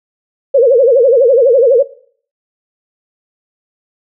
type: tone with vibrato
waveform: sine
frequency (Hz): 505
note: B4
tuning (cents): +39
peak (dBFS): -4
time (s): 0.54-1.83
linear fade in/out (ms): 10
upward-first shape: sine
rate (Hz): 12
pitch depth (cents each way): 190
effects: noise-tail reverb RT60 0.5 s tail -17 dB re dry